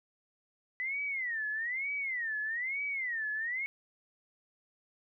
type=tone with vibrato; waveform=sine; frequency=1975.5 Hz; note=B6; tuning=in tune; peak=-32 dBFS; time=0.8-3.66 s; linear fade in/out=0 ms; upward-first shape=sine; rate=1.1 Hz; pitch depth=250 cents each way; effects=none